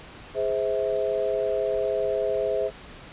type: chord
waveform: sine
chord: Ab augmented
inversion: none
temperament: just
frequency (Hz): 415.3 / 519.1 / 648.9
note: Ab4 / C5 / E5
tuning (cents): 0 / -14 / -27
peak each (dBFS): -27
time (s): 0.34-2.71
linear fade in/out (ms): 50
effects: pink hiss -44 dBFS RMS until 3.12 s + resampled to 8000 Hz